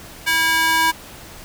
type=tone with high-pass filter sweep; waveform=square; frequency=324.3 Hz; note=E4; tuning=28 cents flat; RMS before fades=-17 dBFS; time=0.26-0.92 s; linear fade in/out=20 ms; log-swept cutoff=1700 to 1100 Hz; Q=1.8; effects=pink hiss -39 dBFS RMS until 1.44 s